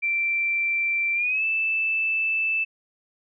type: tone with pitch glide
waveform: sine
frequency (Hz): 2349 to 2637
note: D7 to E7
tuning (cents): 0 to 0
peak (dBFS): -21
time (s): 0.02-2.65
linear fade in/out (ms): 20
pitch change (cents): +200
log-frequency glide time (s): 1.14-1.44
effects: none